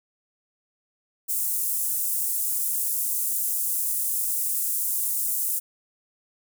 pink high-pass noise, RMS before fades -26 dBFS, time 1.28-5.6 s, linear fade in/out 20 ms, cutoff 9000 Hz, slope 24 dB/octave, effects none

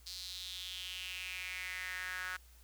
sawtooth tone with high-pass filter sweep, 183.7 Hz, F#3, 12 cents flat, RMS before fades -43 dBFS, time 0.06-2.37 s, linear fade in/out 10 ms, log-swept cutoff 4500 to 1500 Hz, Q 4.7, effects added 60 Hz sine -58 dBFS peak until 2.63 s + white hiss -65 dBFS RMS until 2.63 s

